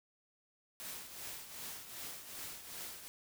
white noise with tremolo, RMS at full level -44 dBFS, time 0.8-3.08 s, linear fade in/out 0 ms, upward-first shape triangle, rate 2.6 Hz, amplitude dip 65%, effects none

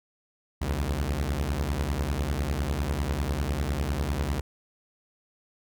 sawtooth beating tone pair, 65.41 / 75.41 Hz, C2 / D2, 0 / +46 cents, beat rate 10 Hz, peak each -25 dBFS, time 0.61-4.41 s, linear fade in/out 10 ms, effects none

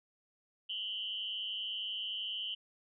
sine tone with amplitude modulation, 3031 Hz, F#7, 41 cents sharp, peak -32 dBFS, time 0.69-2.55 s, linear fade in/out 10 ms, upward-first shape sine, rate 210 Hz, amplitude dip 90%, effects none

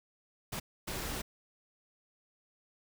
pink noise bursts at uneven times, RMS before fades -38 dBFS, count 2, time 0.52-0.6 / 0.87-1.22 s, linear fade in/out 10 ms, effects none

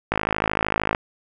click train, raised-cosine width 0.5 ms, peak -5 dBFS, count 45, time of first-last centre 0.12-0.949 s, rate 53.1 Hz, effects none

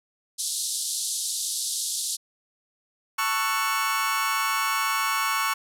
white band-pass noise, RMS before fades -29 dBFS, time 0.38-2.17 s, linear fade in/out 20 ms, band 3600 to 11000 Hz, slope 48 dB/octave
30% pulse chord, F# minor seventh, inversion first, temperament just, 888 / 1110 / 1332 / 1480 Hz, A5 / C#6 / E6 / F#6, +16 / +2 / +18 / 0 cents, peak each -29 / -23 / -28 / -29 dBFS, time 3.18-5.54 s, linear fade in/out 10 ms
effects none

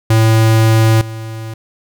square tone with level steps, 111.5 Hz, A2, 23 cents sharp, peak -8 / -24 dBFS, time 0.1-1.54 s, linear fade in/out 5 ms, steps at 1.01 s, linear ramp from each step 2 ms, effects none

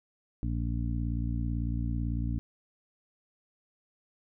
harmonic tone, 58 Hz, A#1, 8 cents flat, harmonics 1 / 2 / 3 / 4 / 5, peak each -31 / -33 / -41 / -38 / -40 dBFS, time 0.43-2.39 s, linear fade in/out 0 ms, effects none

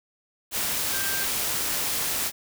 sine tone in noise, 1577 Hz, G6, 10 cents sharp, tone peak -32 dBFS, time 0.91-1.27 s, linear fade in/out 50 ms, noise white, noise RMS -27 dBFS, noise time 0.51-2.32 s, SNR -8 dB, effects none

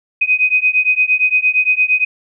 sine beating tone pair, 2502 / 2510.7 Hz, D#7 / D#7, +9 / +15 cents, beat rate 8.7 Hz, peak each -14 dBFS, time 0.21-2.05 s, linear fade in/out 10 ms, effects none

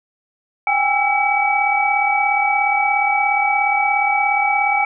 sine tone cluster, 781 / 818 / 1329 / 2283 Hz, G5 / G#5 / E6 / D7, -7 / -26 / +14 / -50 cents, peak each -21 / -18 / -27 / -18 dBFS, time 0.67-4.85 s, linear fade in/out 2 ms, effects none

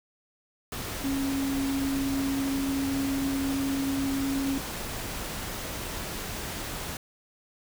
sine tone in noise, 273.3 Hz, C#4, 24 cents flat, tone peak -26 dBFS, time 1.04-4.58 s, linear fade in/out 2 ms, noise pink, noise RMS -35 dBFS, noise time 0.72-6.97 s, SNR +6 dB, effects none

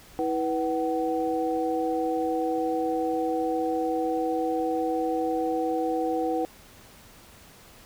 sine tone cluster, 323.6 / 489.9 / 755 Hz, E4 / B4 / F#5, -32 / -14 / +35 cents, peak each -28 / -28 / -29 dBFS, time 0.19-6.45 s, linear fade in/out 0 ms, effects pink hiss -51 dBFS RMS until 7.85 s

